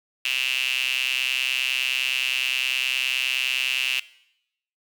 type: tone with high-pass filter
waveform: sawtooth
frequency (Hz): 129.7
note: C3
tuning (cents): -15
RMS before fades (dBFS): -25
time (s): 0.25-4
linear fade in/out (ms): 2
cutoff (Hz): 2700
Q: 8.8
effects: noise-tail reverb RT60 0.8 s tail -19 dB re dry